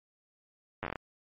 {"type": "slowing click train", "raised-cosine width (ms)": 0.5, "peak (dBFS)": -19, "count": 8, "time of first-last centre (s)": [0.83, 0.958], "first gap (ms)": 9, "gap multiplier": 1.23, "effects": ["MP3 32 kbps"]}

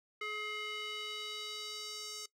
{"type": "tone with band-pass filter sweep", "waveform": "square", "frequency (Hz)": 423.8, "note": "G#4", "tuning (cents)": 35, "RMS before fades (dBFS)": -42, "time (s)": [0.21, 2.26], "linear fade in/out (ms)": 5, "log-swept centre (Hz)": [2000, 6100], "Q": 1.9, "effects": ["noise-tail reverb RT60 0.1 s tail -19 dB re dry"]}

